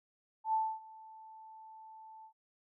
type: tone with ADSR envelope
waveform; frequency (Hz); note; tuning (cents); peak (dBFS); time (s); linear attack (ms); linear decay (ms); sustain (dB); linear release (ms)
sine; 880; A5; 0; -27; 0.44-2.33; 94; 260; -23; 84
effects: none